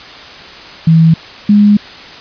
sine tone pair in turn, 162.7 / 206.6 Hz, E3 / G#3, -22 / -9 cents, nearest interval major third, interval 413 cents, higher second, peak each -3 dBFS, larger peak neither, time 0.87-1.14 / 1.49-1.77 s, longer second, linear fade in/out 5 ms, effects white hiss -31 dBFS RMS until 2.2 s + resampled to 11025 Hz

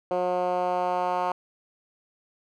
10% pulse tone with band-pass filter sweep, 180 Hz, F#3, 47 cents flat, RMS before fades -26 dBFS, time 0.11-1.32 s, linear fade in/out 2 ms, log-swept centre 550 to 910 Hz, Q 1.9, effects none

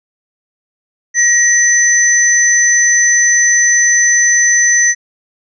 sine tone pair together, 1897 / 6045 Hz, A#6 / F#8, +30 / +36 cents, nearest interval octave + minor sixth, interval 2006 cents, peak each -10 dBFS, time 1.14-4.95 s, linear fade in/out 50 ms, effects none

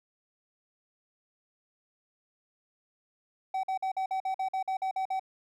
triangle tone bursts, 762 Hz, G5, 49 cents flat, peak -26 dBFS, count 12, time 3.54-5.196 s, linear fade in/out 5 ms, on 94 ms, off 48 ms, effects none

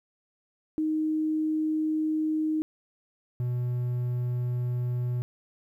sine / triangle tone pair in turn, 311.5 / 122.94 Hz, D#4 / B2, +2 / -7 cents, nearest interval octave + major third, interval 1609 cents, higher first, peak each -24 dBFS, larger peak neither, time 0.78-2.62 / 3.4-5.22 s, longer first, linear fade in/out 0 ms, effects 11-bit

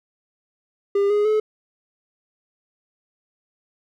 triangle tone with pitch steps, 400.9 / 415 / 429.7 Hz, G4 / G#4 / A4, +39 / -1 / -41 cents, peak -14 dBFS, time 0.95-1.4 s, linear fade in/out 5 ms, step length 150 ms, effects none

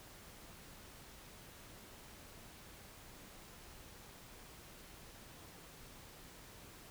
silence, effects pink hiss -56 dBFS RMS until 6.9 s

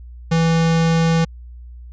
square tone, 164.5 Hz, E3, 3 cents flat, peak -14 dBFS, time 0.31-1.25 s, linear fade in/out 10 ms, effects added 60 Hz sine -34 dBFS peak until 1.92 s + resampled to 16000 Hz

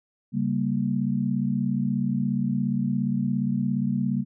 sine chord, G diminished, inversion second, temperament equal, 138.59 / 196 / 233.1 Hz, Db3 / G3 / Bb3, 0 / 0 / 0 cents, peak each -28 / -26 / -26 dBFS, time 0.32-4.25 s, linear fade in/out 50 ms, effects none

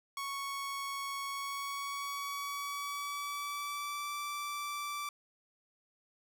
sawtooth tone with pitch glide, 1108.7 to 1165.8 Hz, C#6 to D6, 0 to -13 cents, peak -33 dBFS, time 0.17-5.09 s, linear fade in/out 2 ms, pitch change +87 cents, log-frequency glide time 1.27-4.15 s, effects none

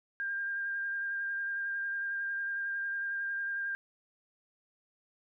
sine tone with vibrato, 1600 Hz, G6, 35 cents sharp, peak -32 dBFS, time 0.2-3.75 s, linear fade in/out 0 ms, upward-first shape sine, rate 11 Hz, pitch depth 15 cents each way, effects none

